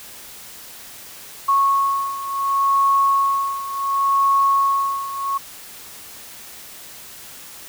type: beating tone pair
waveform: sine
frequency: 1101 / 1101.69 Hz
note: C#6 / C#6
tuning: -12 / -11 cents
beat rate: 0.69 Hz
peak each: -17 / -21 dBFS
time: 1.48-5.38 s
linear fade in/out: 10 ms
effects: white hiss -39 dBFS RMS until 7.68 s